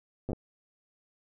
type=slowing click train; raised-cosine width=2 ms; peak=-22 dBFS; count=5; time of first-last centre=0.29-0.332 s; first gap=8 ms; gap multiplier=1.18; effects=none